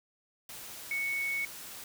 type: tone in noise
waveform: sine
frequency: 2217 Hz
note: C#7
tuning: in tune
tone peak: -30 dBFS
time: 0.91-1.45 s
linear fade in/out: 2 ms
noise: white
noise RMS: -45 dBFS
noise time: 0.49-1.84 s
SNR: +12 dB
effects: none